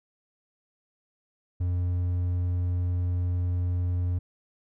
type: tone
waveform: triangle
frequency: 88.9 Hz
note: F2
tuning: 31 cents sharp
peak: -22 dBFS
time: 1.6-4.19 s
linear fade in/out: 10 ms
effects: none